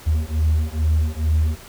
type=beating tone pair; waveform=triangle; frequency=76.9 / 79.2 Hz; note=D#2 / D#2; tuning=-20 / +31 cents; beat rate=2.3 Hz; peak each=-17 dBFS; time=0.06-1.56 s; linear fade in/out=20 ms; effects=tanh soft clip ceiling -9 dBFS + pink hiss -42 dBFS RMS until 1.68 s